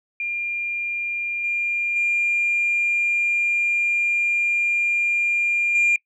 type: tone with level steps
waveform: sine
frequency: 2400 Hz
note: D7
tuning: 37 cents sharp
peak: -23 / -20 / -17 / -13 dBFS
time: 0.2-5.96 s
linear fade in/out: 2 ms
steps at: 1.44 / 1.96 / 5.75 s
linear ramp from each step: 2 ms
effects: noise-tail reverb RT60 0.1 s tail -23 dB re dry + tanh soft clip ceiling -13 dBFS